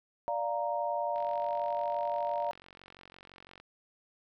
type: chord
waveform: sine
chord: Bb major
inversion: first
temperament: equal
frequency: 587.3 / 698.5 / 932.3 Hz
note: D5 / F5 / Bb5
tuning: 0 / 0 / 0 cents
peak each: -34 dBFS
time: 0.28-2.51 s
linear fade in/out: 0 ms
type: click train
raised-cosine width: 0.3 ms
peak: -35 dBFS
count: 113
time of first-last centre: 1.16-3.6 s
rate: 45.9 Hz
effects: none